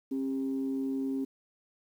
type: tone pair together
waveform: sine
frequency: 269 / 400.6 Hz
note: C4 / G4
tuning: +48 / +38 cents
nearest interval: perfect fifth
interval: 690 cents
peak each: -29 / -38 dBFS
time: 0.11-1.25 s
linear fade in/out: 10 ms
effects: tanh soft clip ceiling -23 dBFS + 10-bit